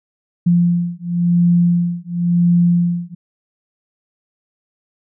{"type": "beating tone pair", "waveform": "sine", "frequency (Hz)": [173.1, 174.05], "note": ["F3", "F3"], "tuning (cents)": [-15, -6], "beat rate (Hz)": 0.95, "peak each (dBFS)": -15, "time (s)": [0.46, 3.15], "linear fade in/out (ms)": 10, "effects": []}